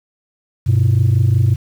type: tone pair together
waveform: sine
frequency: 98 / 123.47 Hz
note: G2 / B2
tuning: 0 / 0 cents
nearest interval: major third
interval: 400 cents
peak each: -11 dBFS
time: 0.66-1.56 s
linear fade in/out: 20 ms
effects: tanh soft clip ceiling -7 dBFS + 7-bit